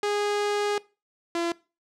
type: tone pair in turn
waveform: sawtooth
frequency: 412.3 / 339.8 Hz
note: G#4 / F4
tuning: -13 / -47 cents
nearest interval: minor third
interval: 334 cents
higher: first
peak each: -20 / -21 dBFS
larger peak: first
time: 0.03-0.78 / 1.35-1.52 s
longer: first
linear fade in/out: 2 ms
effects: noise-tail reverb RT60 0.3 s tail -21 dB re dry + low-pass 7000 Hz 12 dB/octave